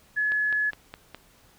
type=tone; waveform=sine; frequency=1703 Hz; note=G#6; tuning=43 cents sharp; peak=-22 dBFS; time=0.16-0.71 s; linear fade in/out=20 ms
type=click train; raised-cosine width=0.3 ms; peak=-22 dBFS; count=5; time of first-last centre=0.32-1.146 s; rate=4.84 Hz
effects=pink hiss -58 dBFS RMS until 1.58 s